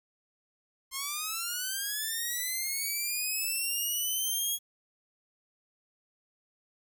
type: linear sweep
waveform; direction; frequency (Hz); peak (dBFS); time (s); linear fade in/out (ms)
5% pulse; up; 1051 to 3322; -21; 0.91-4.59; 50
effects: 10-bit